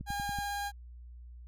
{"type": "click train", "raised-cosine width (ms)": 5, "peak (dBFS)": -28, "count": 5, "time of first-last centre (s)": [0.01, 0.387], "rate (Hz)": 10.6}
{"type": "tone with vibrato", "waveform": "30% pulse", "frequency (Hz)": 811, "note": "G#5", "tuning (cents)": -41, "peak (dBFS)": -31, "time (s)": [0.06, 0.72], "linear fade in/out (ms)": 50, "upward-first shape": "sine", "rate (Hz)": 18, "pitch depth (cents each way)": 8}
{"effects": ["added 60 Hz sine -46 dBFS peak until 1.47 s"]}